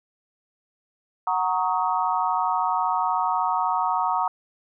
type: chord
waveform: sine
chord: D# minor seventh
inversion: first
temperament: equal with one note detuned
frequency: 740 / 932.3 / 1108.7 / 1261.2 Hz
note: F#5 / A#5 / C#6 / D#6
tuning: 0 / 0 / 0 / +23 cents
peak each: -26 / -24 / -28 / -28 dBFS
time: 1.27-4.28 s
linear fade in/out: 2 ms
effects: none